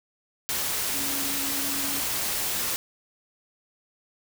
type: tone in noise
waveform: sine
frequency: 278.3 Hz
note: C#4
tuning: 7 cents sharp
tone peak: -36 dBFS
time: 0.94-2 s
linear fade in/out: 0 ms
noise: white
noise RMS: -28 dBFS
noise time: 0.49-2.76 s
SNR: -11 dB
effects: none